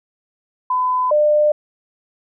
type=tone pair in turn; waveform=sine; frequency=1008 / 599.4 Hz; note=B5 / D5; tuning=+35 / +35 cents; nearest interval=major sixth; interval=900 cents; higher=first; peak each=-15 / -11 dBFS; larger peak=second; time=0.7-1.11 / 1.11-1.52 s; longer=neither; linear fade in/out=5 ms; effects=none